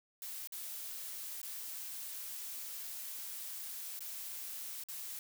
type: noise with dropouts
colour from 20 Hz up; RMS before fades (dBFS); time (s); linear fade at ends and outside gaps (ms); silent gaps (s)
blue; -44; 0.22-5.19; 1; 0.473-0.522 / 1.416-1.43 / 3.992-4.006 / 4.837-4.886
effects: none